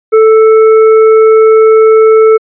sine tone with hard clipping, 440 Hz, A4, in tune, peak -3 dBFS, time 0.12-2.38 s, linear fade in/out 20 ms, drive 7 dB, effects resampled to 8000 Hz

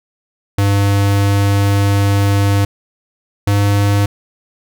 square tone pair in turn, 100.1 / 101.2 Hz, G2 / G#2, +37 / -44 cents, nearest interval unison, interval 19 cents, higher second, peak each -11 dBFS, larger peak neither, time 0.58-2.65 / 3.47-4.06 s, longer first, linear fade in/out 5 ms, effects none

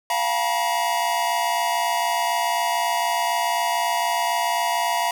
square tone cluster, 693 / 757 / 875 / 962 / 1898 Hz, F5 / F#5 / A5 / B5 / A#6, -14 / +39 / -10 / -46 / +31 cents, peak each -26 / -33 / -30 / -24 / -33 dBFS, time 0.1-5.11 s, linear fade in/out 2 ms, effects none

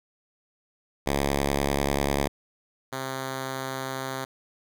5% pulse tone pair in turn, 70.2 / 132.52 Hz, C#2 / C3, +22 / +22 cents, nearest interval major seventh, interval 1100 cents, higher second, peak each -12 / -19 dBFS, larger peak first, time 1.06-2.28 / 2.92-4.25 s, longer second, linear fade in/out 10 ms, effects none

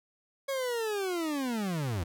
40% pulse linear sweep, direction down, 554.4 to 78 Hz, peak -29 dBFS, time 0.48-2.04 s, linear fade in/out 10 ms, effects none

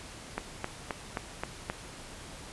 click train, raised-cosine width 0.5 ms, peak -16 dBFS, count 6, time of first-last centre 0.38-1.699 s, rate 3.79 Hz, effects pink hiss -46 dBFS RMS until 2.52 s + resampled to 24000 Hz

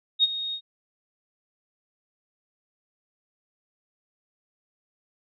sine tone with ADSR envelope, 3727 Hz, A#7, 1 cent flat, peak -14 dBFS, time 0.19-0.61 s, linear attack 44 ms, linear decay 30 ms, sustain -14 dB, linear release 73 ms, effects none

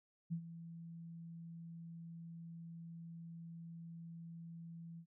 sine tone with ADSR envelope, 166.9 Hz, E3, 22 cents sharp, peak -35 dBFS, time 0.3-5.06 s, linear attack 26 ms, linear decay 80 ms, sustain -13 dB, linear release 75 ms, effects none

